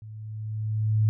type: tone with level ramp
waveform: sine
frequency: 108.2 Hz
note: A2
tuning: 29 cents flat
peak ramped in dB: -39 to -17 dBFS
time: 0.02-1.09 s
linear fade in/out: 0 ms
effects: none